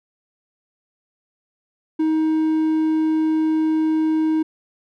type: tone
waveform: triangle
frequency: 315 Hz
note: D#4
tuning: 21 cents sharp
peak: -14 dBFS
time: 1.99-4.43 s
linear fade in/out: 10 ms
effects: none